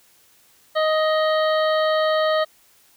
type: harmonic tone with a mistuned harmonic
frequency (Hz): 625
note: D#5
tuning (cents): +8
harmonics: 1 / 2 / 3 / 5 / 6 / 7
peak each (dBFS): -18 / -24 / -28 / -32 / -34 / -35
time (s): 0.75-2.45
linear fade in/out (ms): 20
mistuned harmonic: 6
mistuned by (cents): +41
effects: white hiss -56 dBFS RMS until 2.96 s